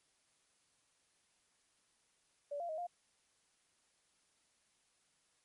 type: tone with pitch steps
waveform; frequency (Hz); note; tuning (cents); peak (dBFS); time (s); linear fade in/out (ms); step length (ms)
sine; 576 / 689 / 629 / 703; D5 / F5 / D#5 / F5; -34 / -24 / +19 / +11; -38; 2.51-2.87; 10; 90
effects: white hiss -75 dBFS RMS until 5.44 s + MP3 48 kbps